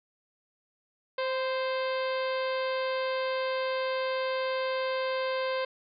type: harmonic tone with a mistuned harmonic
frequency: 523.3 Hz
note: C5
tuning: in tune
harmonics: 1 / 2 / 3 / 4 / 5 / 6 / 7 / 8 / 9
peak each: -29 / -35 / -39 / -41 / -43 / -45 / -46 / -47 / -48 dBFS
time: 1.18-5.65 s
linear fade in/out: 5 ms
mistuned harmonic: 2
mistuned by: -23 cents
effects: none